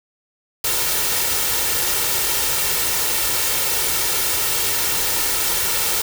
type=noise with comb filter; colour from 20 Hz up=white; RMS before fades=-20 dBFS; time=0.64-6.02 s; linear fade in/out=5 ms; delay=2.2 ms; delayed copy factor=+0.5; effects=none